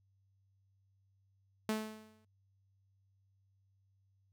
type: tone with exponential decay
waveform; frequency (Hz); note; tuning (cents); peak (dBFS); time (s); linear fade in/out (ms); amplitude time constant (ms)
sawtooth; 217.1; A3; -23; -27; 1.69-2.25; 2; 120
effects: added 97 Hz sine -70 dBFS peak until 4.32 s